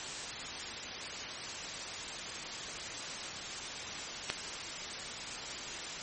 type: click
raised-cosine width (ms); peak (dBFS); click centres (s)
0.2; -14; 4.301
effects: white hiss -40 dBFS RMS until 6.02 s + MP3 32 kbps

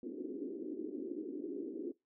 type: band-pass noise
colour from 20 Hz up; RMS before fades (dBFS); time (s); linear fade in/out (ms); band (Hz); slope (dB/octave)
pink; -42; 0.03-1.92; 2; 270 to 390; 48
effects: noise-tail reverb RT60 0.2 s tail -20 dB re dry

